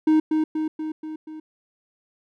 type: tone with echo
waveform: triangle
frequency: 311.9 Hz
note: D#4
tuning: 4 cents sharp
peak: -12 dBFS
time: 0.07-0.2 s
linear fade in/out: 5 ms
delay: 240 ms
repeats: 5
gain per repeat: -4 dB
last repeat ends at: 1.4 s
effects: none